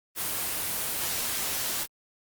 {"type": "noise", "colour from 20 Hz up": "white", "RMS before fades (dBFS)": -30, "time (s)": [0.15, 1.87], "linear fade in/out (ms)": 50, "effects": ["Opus 24 kbps"]}